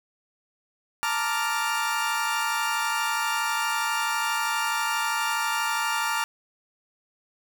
30% pulse chord, Bb major seventh, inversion third, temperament equal, 880 / 932.3 / 1174.7 / 1396.9 Hz, A5 / Bb5 / D6 / F6, 0 / 0 / 0 / 0 cents, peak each -28 / -28 / -28 / -26 dBFS, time 1.03-6.24 s, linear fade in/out 0 ms, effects none

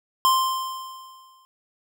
square tone with exponential decay, 1046.5 Hz, C6, in tune, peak -15 dBFS, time 0.25-1.45 s, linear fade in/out 0 ms, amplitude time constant 260 ms, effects none

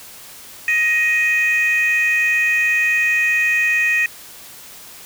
sine tone pair together, 1877.8 / 2495 Hz, A#6 / D#7, +12 / +4 cents, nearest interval perfect fourth, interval 492 cents, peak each -15 dBFS, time 0.68-4.06 s, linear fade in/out 2 ms, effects tanh soft clip ceiling -10 dBFS + white hiss -39 dBFS RMS until 5.05 s

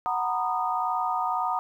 sine chord, B major seventh, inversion second, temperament just, 740.8 / 926 / 987.8 / 1234.7 Hz, F#5 / A#5 / B5 / D#6, +2 / -12 / 0 / -14 cents, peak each -29 / -29 / -34 / -29 dBFS, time 0.06-1.59 s, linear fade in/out 0 ms, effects 10-bit

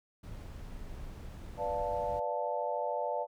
brown noise, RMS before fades -44 dBFS, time 0.23-2.2 s, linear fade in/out 10 ms
sine chord, B half-diminished seventh, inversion none, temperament equal with one note detuned, 493.9 / 587.3 / 700.9 / 880 Hz, B4 / D5 / F5 / A5, 0 / 0 / +6 / 0 cents, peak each -38 / -35 / -38 / -36 dBFS, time 1.57-3.27 s, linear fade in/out 50 ms
effects none

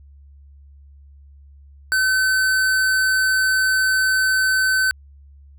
sine tone with hard clipping, 1526 Hz, G6, 47 cents flat, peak -17 dBFS, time 1.92-4.91 s, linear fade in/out 0 ms, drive 17 dB, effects added 70 Hz sine -43 dBFS peak until 5.58 s

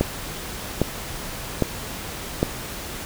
click train, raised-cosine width 2 ms, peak -4 dBFS, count 4, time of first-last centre 0.01-2.429 s, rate 1.24 Hz, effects pink hiss -33 dBFS RMS until 3.05 s

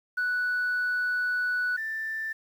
sine tone pair in turn, 1480 / 1773.4 Hz, F#6 / A6, 0 / +13 cents, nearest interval minor third, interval 313 cents, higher second, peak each -23 / -29 dBFS, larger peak first, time 0.17-1.77 / 1.77-2.33 s, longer first, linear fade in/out 10 ms, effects tanh soft clip ceiling -22 dBFS + 9-bit

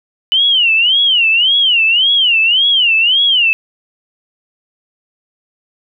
sine tone with vibrato, 2961 Hz, F#7, 1 cent sharp, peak -8 dBFS, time 0.32-3.53 s, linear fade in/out 0 ms, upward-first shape sine, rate 1.8 Hz, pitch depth 210 cents each way, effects none

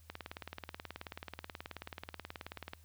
click train, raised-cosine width 0.3 ms, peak -26 dBFS, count 50, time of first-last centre 0.1-2.734 s, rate 18.6 Hz, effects added 80 Hz sine -58 dBFS peak until 2.84 s + white hiss -68 dBFS RMS until 2.84 s

